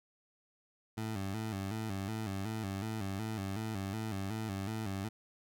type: tone with vibrato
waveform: 20% pulse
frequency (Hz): 103.5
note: G#2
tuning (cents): -5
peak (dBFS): -31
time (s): 0.97-5.09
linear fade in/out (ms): 10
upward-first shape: square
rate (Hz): 2.7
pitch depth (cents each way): 110
effects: none